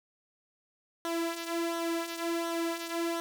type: tone with flanger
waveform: sawtooth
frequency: 335.4 Hz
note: E4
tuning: 30 cents sharp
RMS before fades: -33 dBFS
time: 1.05-3.2 s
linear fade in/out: 0 ms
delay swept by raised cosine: 0.41 to 3.11 ms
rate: 1.4 Hz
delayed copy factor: -0.6
effects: none